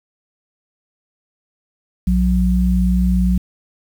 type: tone pair together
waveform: sine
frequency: 59.99 / 182.6 Hz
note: B1 / F#3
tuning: -50 / -23 cents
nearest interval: octave + perfect fifth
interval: 1927 cents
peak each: -15 dBFS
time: 2.07-3.38 s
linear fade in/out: 5 ms
effects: 7-bit